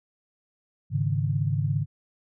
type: chord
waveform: sine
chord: Ab suspended fourth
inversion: none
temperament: just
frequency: 103.83 / 138.43 / 155.74 Hz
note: Ab2 / Db3 / Eb3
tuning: 0 / -2 / +2 cents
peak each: -27 / -26 / -28 dBFS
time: 0.9-1.86 s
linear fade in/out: 50 ms
effects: none